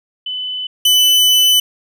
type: tone pair in turn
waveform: sine / 40% pulse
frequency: 3010 / 2999 Hz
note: F#7 / F#7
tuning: +29 / +23 cents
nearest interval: unison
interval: 6 cents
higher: first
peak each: -20 / -8 dBFS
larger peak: second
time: 0.26-0.67 / 0.85-1.6 s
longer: second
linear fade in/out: 5 ms
effects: none